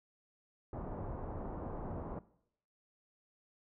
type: low-pass noise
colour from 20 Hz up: pink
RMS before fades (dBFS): -42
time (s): 0.73-2.19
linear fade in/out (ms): 2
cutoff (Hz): 1000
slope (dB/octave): 24
effects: noise-tail reverb RT60 0.7 s tail -19 dB re dry